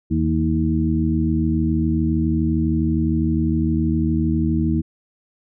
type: harmonic tone with a mistuned harmonic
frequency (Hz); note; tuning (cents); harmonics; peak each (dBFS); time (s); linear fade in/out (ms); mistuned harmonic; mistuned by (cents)
79.8; D#2; +44; 1 / 2 / 3 / 4; -22 / -22 / -22 / -22; 0.1-4.82; 20; 3; -54
effects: none